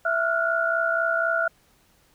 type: tone cluster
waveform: sine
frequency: 662 / 1388 / 1452 Hz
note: E5 / F6 / F#6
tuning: +7 / -11 / -33 cents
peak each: -25 dBFS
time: 0.05-1.48 s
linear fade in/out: 5 ms
effects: pink hiss -61 dBFS RMS until 2.14 s